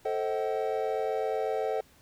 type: chord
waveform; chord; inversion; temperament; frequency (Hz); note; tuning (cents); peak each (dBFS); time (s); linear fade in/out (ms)
triangle; A diminished seventh; none; just; 440 / 528 / 633.6 / 760.3; A4 / C5 / Eb5 / Gb5; 0 / +16 / +31 / +47; -29 / -32 / -33 / -32; 0.05-1.81; 5
effects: pink hiss -60 dBFS RMS until 2.01 s